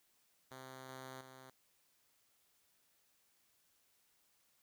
5% pulse tone with level steps, 130.81 Hz, C3, in tune, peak -39 / -37 / -44 dBFS, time 0.51-1.5 s, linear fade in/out 2 ms, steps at 0.89 / 1.21 s, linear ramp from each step 2 ms, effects white hiss -75 dBFS RMS until 4.62 s

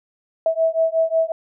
sine beating tone pair, 648 / 653.5 Hz, E5 / E5, -30 / -15 cents, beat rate 5.5 Hz, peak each -19 dBFS, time 0.46-1.32 s, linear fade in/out 2 ms, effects none

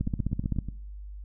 two click trains, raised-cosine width 5 ms, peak -23 / -15 dBFS, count 6 / 10, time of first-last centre 0.07-0.687 / 0.01-0.587 s, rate 8.11 / 15.6 Hz, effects noise-tail reverb RT60 0.7 s tail -22 dB re dry + added 50 Hz sine -38 dBFS peak until 1.24 s

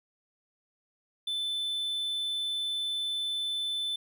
triangle tone, 3520 Hz, A7, in tune, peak -28 dBFS, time 1.27-3.96 s, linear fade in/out 5 ms, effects none

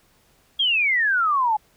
sine exponential sweep, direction down, 3325 to 830.6 Hz, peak -17 dBFS, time 0.59-1.57 s, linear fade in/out 10 ms, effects pink hiss -60 dBFS RMS until 1.76 s

